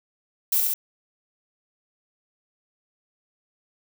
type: noise with echo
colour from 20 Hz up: violet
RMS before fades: -21 dBFS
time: 0.52-0.6 s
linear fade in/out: 5 ms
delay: 70 ms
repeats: 2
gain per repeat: -2 dB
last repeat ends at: 0.74 s
effects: none